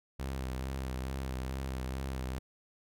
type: tone with vibrato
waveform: sawtooth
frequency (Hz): 65.5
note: C2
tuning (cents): +2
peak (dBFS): -31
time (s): 0.19-2.39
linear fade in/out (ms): 10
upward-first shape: sine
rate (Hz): 2.3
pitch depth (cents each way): 40
effects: none